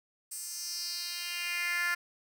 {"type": "tone with high-pass filter sweep", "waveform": "10% pulse", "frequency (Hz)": 349.2, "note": "F4", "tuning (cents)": 0, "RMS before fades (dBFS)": -35, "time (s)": [0.31, 1.95], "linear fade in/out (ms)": 10, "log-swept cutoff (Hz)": [8300, 1600], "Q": 3, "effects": []}